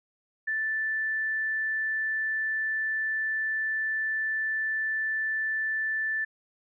sine tone, 1760 Hz, A6, in tune, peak -26 dBFS, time 0.47-6.25 s, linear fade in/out 10 ms, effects none

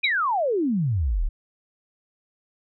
sine exponential sweep, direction down, 2494 to 31.22 Hz, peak -20 dBFS, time 0.03-1.29 s, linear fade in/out 10 ms
sine tone with exponential decay, 3854 Hz, B7, 43 cents flat, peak -18 dBFS, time 0.04-0.13 s, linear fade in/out 5 ms, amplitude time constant 19 ms
effects none

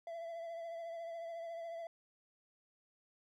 triangle tone with vibrato, 670 Hz, E5, 28 cents sharp, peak -40 dBFS, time 0.07-1.87 s, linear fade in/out 2 ms, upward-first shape triangle, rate 14 Hz, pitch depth 35 cents each way, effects none

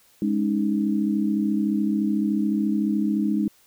sine chord, Ab suspended fourth, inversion none, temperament equal, 207.7 / 277.2 / 311.1 Hz, Ab3 / Db4 / Eb4, 0 / 0 / 0 cents, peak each -22 / -28 / -25 dBFS, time 0.22-3.48 s, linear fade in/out 2 ms, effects white hiss -58 dBFS RMS until 3.66 s

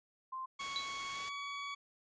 sine tone, 1045 Hz, C6, 2 cents flat, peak -39 dBFS, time 0.32-0.46 s, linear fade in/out 10 ms
20% pulse tone with pitch glide, 1108.7 to 1131.3 Hz, C#6 to C#6, 0 to +35 cents, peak -35 dBFS, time 0.59-1.75 s, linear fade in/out 10 ms, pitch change +35 cents, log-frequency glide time 1.12-1.27 s
white noise, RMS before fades -46 dBFS, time 0.59-1.3 s, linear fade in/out 20 ms
sine tone with exponential decay, 3951 Hz, B7, in tune, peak -32 dBFS, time 0.76-0.94 s, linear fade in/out 0 ms, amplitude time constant 38 ms
effects resampled to 16000 Hz

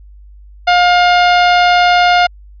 sawtooth tone, 710 Hz, F5, 28 cents sharp, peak -3 dBFS, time 0.67-2.27 s, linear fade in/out 10 ms, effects added 50 Hz sine -35 dBFS peak until 2.6 s + resampled to 11025 Hz

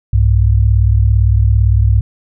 sine tone pair together, 64.3 / 102 Hz, C2 / G#2, -30 / -31 cents, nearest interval minor sixth, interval 799 cents, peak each -10 dBFS, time 0.13-2.01 s, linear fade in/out 5 ms, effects none

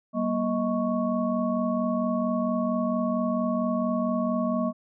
sine tone cluster, 192.9 / 237.3 / 629 / 1108 Hz, G3 / A#3 / D#5 / C#6, -28 / +31 / +19 / -1 cents, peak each -30 / -26 / -29 / -33 dBFS, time 0.13-4.73 s, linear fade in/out 50 ms, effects none

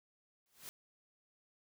white noise with exponential growth, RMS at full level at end -45 dBFS, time 0.46-0.69 s, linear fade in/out 0 ms, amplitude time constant 50 ms, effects none

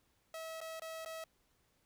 sawtooth tone with dropouts, 646 Hz, E5, 35 cents flat, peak -39 dBFS, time 0.34-1.24 s, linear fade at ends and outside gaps 2 ms, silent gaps 0.605-0.613 / 0.797-0.819 / 1.049-1.059 s, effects pink hiss -75 dBFS RMS until 1.85 s

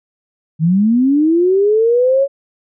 sine linear sweep, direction up, 151.5 to 561 Hz, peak -9 dBFS, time 0.59-2.28 s, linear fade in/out 50 ms, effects none

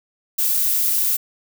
violet noise, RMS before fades -19 dBFS, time 0.38-1.17 s, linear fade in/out 10 ms, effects none

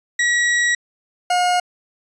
40% pulse tone pair in turn, 1918 / 717.2 Hz, A#6 / F5, +49 / +46 cents, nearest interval octave + perfect fourth, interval 1703 cents, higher first, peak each -14 dBFS, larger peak neither, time 0.19-0.75 / 1.3-1.6 s, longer first, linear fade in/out 5 ms, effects resampled to 22050 Hz

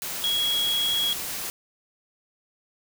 sine tone in noise, 3318 Hz, G#7, 2 cents flat, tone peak -22 dBFS, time 0.24-1.13 s, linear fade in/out 0 ms, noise white, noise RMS -32 dBFS, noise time 0.02-1.5 s, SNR +7 dB, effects none

